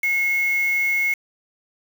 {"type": "tone with quantisation", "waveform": "sine", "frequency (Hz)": 2173, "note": "C#7", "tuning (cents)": -35, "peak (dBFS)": -18, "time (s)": [0.03, 1.14], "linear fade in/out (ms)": 5, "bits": 5, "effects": []}